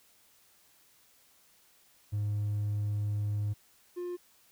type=tone pair in turn; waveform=triangle; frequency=103.83 / 354.4 Hz; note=G#2 / F4; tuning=0 / +25 cents; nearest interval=octave + major sixth; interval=2125 cents; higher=second; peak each=-26 / -32 dBFS; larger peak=first; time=2.12-3.54 / 3.96-4.17 s; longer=first; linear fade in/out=20 ms; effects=tanh soft clip ceiling -24 dBFS + white hiss -64 dBFS RMS until 4.51 s